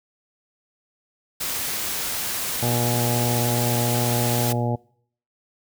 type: noise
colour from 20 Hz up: white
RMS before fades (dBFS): -27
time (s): 1.4-4.53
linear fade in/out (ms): 10
type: harmonic tone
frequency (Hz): 119.8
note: A#2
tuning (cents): +48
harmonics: 1 / 2 / 3 / 4 / 5 / 6 / 7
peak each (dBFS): -23 / -28 / -32 / -32 / -31 / -34 / -31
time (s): 2.62-4.76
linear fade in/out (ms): 10
effects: noise-tail reverb RT60 0.6 s tail -24 dB re dry